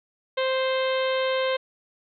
harmonic tone, 523.3 Hz, C5, in tune, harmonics 1 / 2 / 3 / 4 / 5 / 6 / 7 / 8, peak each -23 / -31 / -34 / -34 / -38 / -35 / -38 / -43 dBFS, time 0.37-1.57 s, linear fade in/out 10 ms, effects none

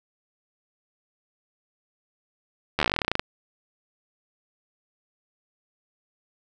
slowing click train, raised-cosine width 0.3 ms, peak -6 dBFS, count 18, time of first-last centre 2.79-3.195 s, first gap 12 ms, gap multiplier 1.08, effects none

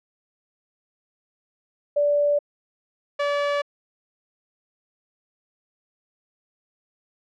sine / sawtooth tone pair in turn, 582 / 575.3 Hz, D5 / D5, -16 / -36 cents, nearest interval unison, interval 20 cents, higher first, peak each -17 dBFS, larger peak neither, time 1.96-2.39 / 3.19-3.62 s, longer neither, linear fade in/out 10 ms, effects low-pass 3000 Hz 12 dB/octave

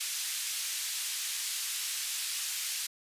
white band-pass noise, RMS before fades -35 dBFS, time 0-2.87 s, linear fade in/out 10 ms, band 2400 to 9600 Hz, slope 12 dB/octave, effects resampled to 32000 Hz

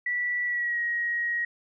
sine tone with pitch glide, 1956 to 1891.6 Hz, B6 to A#6, -17 to +25 cents, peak -25 dBFS, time 0.06-1.45 s, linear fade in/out 5 ms, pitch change -58 cents, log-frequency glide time 0.45-0.8 s, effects none

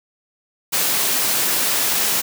white high-pass noise, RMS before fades -19 dBFS, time 0.72-2.22 s, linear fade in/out 20 ms, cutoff 150 Hz, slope 12 dB/octave, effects none

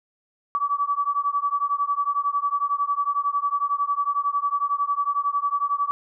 sine beating tone pair, 1142 / 1153 Hz, D6 / D6, -49 / -32 cents, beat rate 11 Hz, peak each -24 dBFS, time 0.55-5.91 s, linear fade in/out 0 ms, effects none

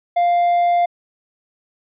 triangle tone, 698.5 Hz, F5, in tune, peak -11 dBFS, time 0.16-0.86 s, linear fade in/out 10 ms, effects resampled to 8000 Hz

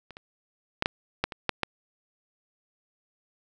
clicks, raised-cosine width 0.3 ms, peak -27 / -26 / -8 / -7 / -8 / -20 / -7 / -9 dBFS, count 8, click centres 0.107 / 0.169 / 0.824 / 0.859 / 1.24 / 1.322 / 1.493 / 1.633 s, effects none

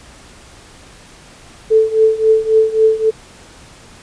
sine tone with tremolo, 440 Hz, A4, in tune, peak -5 dBFS, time 1.7-3.11 s, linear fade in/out 20 ms, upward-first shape triangle, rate 3.7 Hz, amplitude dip 90%, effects pink hiss -41 dBFS RMS until 4.02 s + resampled to 22050 Hz

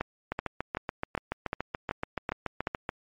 two click trains, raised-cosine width 0.5 ms, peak -14 / -15 dBFS, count 8 / 19, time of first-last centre 0.01-2.672 / 0.32-2.891 s, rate 2.63 / 7 Hz, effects MP3 48 kbps

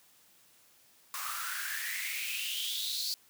white noise with high-pass filter sweep, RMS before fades -36 dBFS, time 1.14-3.14 s, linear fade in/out 0 ms, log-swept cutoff 1100 to 4600 Hz, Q 8, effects white hiss -63 dBFS RMS until 3.29 s + high-pass 60 Hz 12 dB/octave

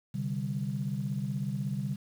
sine chord, C suspended second, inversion none, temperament just, 130.81 / 147.16 / 196.22 Hz, C3 / D3 / G3, 0 / +4 / +2 cents, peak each -34 dBFS, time 0.14-1.96 s, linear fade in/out 10 ms, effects tanh soft clip ceiling -21 dBFS + 9-bit

